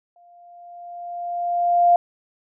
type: tone with exponential growth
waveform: sine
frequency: 698.5 Hz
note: F5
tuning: in tune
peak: -10 dBFS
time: 0.16-1.96 s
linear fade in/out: 2 ms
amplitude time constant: 390 ms
effects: none